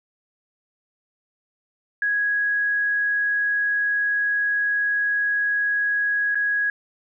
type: tone with dropouts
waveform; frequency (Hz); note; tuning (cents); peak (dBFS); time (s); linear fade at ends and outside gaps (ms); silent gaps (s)
sine; 1661.2; G#6; 0; -19; 2.02-6.7; 2; 6.347-6.354
effects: none